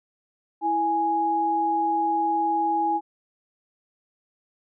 sine tone pair together, 329.6 / 830.6 Hz, E4 / G#5, 0 / 0 cents, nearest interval octave + major third, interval 1600 cents, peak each -28 / -21 dBFS, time 0.61-3.01 s, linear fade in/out 50 ms, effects none

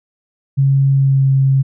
sine tone with pitch glide, 136.9 to 135.02 Hz, C#3 to C#3, -21 to -45 cents, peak -9 dBFS, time 0.57-1.63 s, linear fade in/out 20 ms, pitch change -24 cents, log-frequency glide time 0.92-1.29 s, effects none

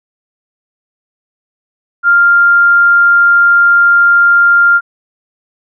sine tone, 1396.9 Hz, F6, in tune, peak -4 dBFS, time 2.03-4.81 s, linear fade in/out 50 ms, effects none

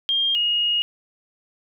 sine tone pair in turn, 3211 / 2870 Hz, G7 / F7, +41 / +47 cents, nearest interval major second, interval 194 cents, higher first, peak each -18 dBFS, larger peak neither, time 0.09-0.35 / 0.35-0.82 s, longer second, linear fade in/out 0 ms, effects none

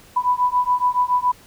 sine beating tone pair, 987.8 / 994.9 Hz, B5 / B5, 0 / +12 cents, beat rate 7.1 Hz, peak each -19 dBFS, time 0.16-1.32 s, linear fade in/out 10 ms, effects pink hiss -48 dBFS RMS until 1.46 s

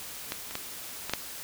clicks, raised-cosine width 0.2 ms, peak -14 / -22 / -14 / -15 / -8 dBFS, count 5, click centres 0.321 / 0.51 / 0.554 / 1.096 / 1.136 s, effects white hiss -41 dBFS RMS until 1.43 s

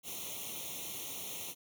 white noise with comb filter, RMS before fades -42 dBFS, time 0.03-1.55 s, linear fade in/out 50 ms, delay 0.31 ms, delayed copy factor +1, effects high-pass 100 Hz 12 dB/octave

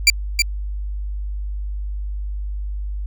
20% pulse tone with echo, 2349 Hz, D7, in tune, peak -3 dBFS, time 0.07-0.1 s, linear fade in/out 2 ms, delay 320 ms, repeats 1, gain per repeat -5 dB, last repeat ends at 0.42 s, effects added 50 Hz sine -23 dBFS peak until 3.06 s

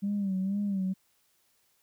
sine tone with vibrato, 196 Hz, G3, in tune, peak -26 dBFS, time 0.02-0.94 s, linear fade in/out 20 ms, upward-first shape sine, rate 2.1 Hz, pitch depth 79 cents each way, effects tanh soft clip ceiling -23 dBFS + white hiss -70 dBFS RMS until 1.82 s

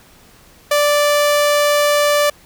sawtooth tone, 586 Hz, D5, 4 cents flat, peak -8 dBFS, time 0.71-2.3 s, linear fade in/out 5 ms, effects pink hiss -47 dBFS RMS until 2.45 s

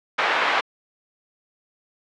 white band-pass noise, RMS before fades -21 dBFS, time 0.18-0.61 s, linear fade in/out 10 ms, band 630 to 1900 Hz, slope 12 dB/octave, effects low-pass 4000 Hz 12 dB/octave

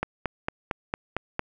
click train, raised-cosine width 0.5 ms, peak -11 dBFS, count 7, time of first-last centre 0.03-1.394 s, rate 4.4 Hz, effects none

